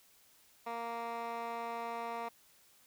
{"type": "tone with band-pass filter", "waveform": "15% pulse", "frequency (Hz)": 232.8, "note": "A#3", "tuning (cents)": -2, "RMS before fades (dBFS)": -40, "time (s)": [0.66, 2.29], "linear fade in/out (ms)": 10, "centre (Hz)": 1100, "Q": 1.3, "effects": ["white hiss -65 dBFS RMS until 2.86 s"]}